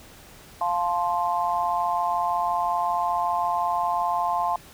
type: chord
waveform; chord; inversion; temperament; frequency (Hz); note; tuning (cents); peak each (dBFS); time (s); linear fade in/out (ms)
sine; F major; none; just; 698.5 / 873.1 / 1047.7; F5 / A5 / C6; 0 / -14 / +2; -26; 0.61-4.56; 2
effects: pink hiss -48 dBFS RMS until 4.73 s